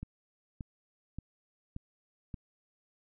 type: click train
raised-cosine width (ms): 5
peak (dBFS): -27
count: 5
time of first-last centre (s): 0.03-2.342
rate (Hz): 1.73
effects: none